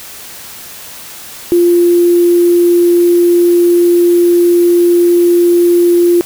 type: tone with sample-and-hold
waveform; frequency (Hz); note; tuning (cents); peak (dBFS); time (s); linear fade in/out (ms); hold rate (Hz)
sine; 347.7; F4; -8; -5; 1.52-6.21; 0; 11025
effects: white hiss -30 dBFS RMS until 6.25 s